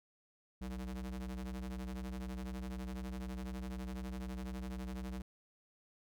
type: ring-modulated tone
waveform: square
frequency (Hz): 65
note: C2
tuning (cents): -11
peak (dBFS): -38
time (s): 0.61-5.22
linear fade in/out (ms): 5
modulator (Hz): 124
effects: none